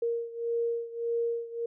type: beating tone pair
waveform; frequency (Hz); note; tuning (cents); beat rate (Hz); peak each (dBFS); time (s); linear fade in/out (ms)
sine; 466.2 / 467.9; A#4 / A#4; 0 / +6; 1.7; -30 / -33; 0.02-1.66; 5
effects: none